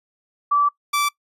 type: tone pair in turn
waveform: sine / sawtooth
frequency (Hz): 1158 / 1162.2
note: D6 / D6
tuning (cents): -25 / -18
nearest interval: unison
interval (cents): 7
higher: second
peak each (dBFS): -14 / -14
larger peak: neither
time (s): 0.51-0.69 / 0.93-1.09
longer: first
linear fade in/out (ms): 10
effects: noise-tail reverb RT60 0.1 s tail -22 dB re dry + resampled to 32000 Hz